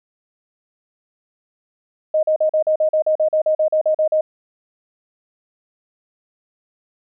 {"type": "tone bursts", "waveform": "sine", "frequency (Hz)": 622.3, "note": "D#5", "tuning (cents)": 0, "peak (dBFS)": -13, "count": 16, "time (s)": [2.14, 4.21], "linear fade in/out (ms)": 5, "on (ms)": 90, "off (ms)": 42, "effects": []}